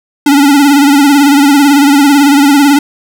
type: tone with vibrato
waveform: square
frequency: 283.7 Hz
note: C#4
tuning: 40 cents sharp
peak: -4 dBFS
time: 0.26-2.79 s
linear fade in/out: 5 ms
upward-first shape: sine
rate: 18 Hz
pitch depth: 68 cents each way
effects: none